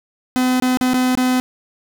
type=tone with dropouts; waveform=45% pulse; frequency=253.8 Hz; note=B3; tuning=47 cents sharp; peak=-14 dBFS; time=0.36-1.4 s; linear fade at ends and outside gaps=0 ms; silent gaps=0.6-0.623 / 0.772-0.811 / 0.935-0.942 / 1.152-1.174 s; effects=none